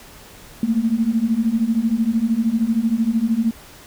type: beating tone pair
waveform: sine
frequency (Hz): 218.9 / 231.9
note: A3 / A#3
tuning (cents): -9 / -9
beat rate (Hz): 13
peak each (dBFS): -20 / -18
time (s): 0.63-3.51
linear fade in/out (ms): 2
effects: pink hiss -43 dBFS RMS until 3.86 s